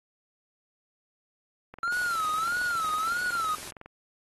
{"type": "click train", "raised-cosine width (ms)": 0.5, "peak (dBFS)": -28, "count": 47, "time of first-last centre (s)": [1.74, 3.86], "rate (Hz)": 21.7}
{"type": "tone with vibrato", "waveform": "triangle", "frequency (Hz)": 1350, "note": "E6", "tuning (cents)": 41, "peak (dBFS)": -24, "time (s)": [1.83, 3.55], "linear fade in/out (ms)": 2, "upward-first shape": "sine", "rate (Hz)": 1.6, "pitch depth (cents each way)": 140}
{"type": "noise", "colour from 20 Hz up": "white", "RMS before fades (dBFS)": -41, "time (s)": [1.92, 3.71], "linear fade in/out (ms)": 5}
{"effects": ["AAC 32 kbps"]}